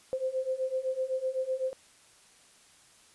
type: beating tone pair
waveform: sine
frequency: 516 / 523.9 Hz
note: C5 / C5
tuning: -24 / +2 cents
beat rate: 7.9 Hz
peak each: -33 / -31 dBFS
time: 0.13-1.73 s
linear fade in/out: 0 ms
effects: white hiss -59 dBFS RMS until 3.14 s + resampled to 24000 Hz